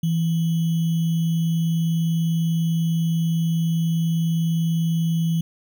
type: tone with sample-and-hold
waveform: sine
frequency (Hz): 164.8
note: E3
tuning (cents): 0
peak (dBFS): -18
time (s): 0.03-5.41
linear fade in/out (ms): 5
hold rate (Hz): 3150
effects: none